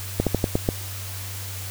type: slowing click train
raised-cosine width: 2 ms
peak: -6 dBFS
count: 6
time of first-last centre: 0.2-0.689 s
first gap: 67 ms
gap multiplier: 1.19
effects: added 96 Hz sine -33 dBFS peak until 1.7 s + white hiss -36 dBFS RMS until 1.7 s